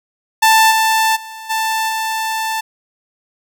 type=tone with level steps; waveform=sawtooth; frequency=885 Hz; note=A5; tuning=10 cents sharp; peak=-4 / -8 / -26 / -12 / -14 dBFS; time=0.42-2.61 s; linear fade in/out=10 ms; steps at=0.7 / 1.15 / 1.49 / 1.88 s; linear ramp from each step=20 ms; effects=none